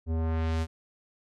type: tone with low-pass filter sweep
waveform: square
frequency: 80.9 Hz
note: E2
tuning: 32 cents flat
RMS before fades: -28 dBFS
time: 0.06-0.67 s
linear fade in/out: 50 ms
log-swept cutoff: 370 to 11000 Hz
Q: 0.73
effects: none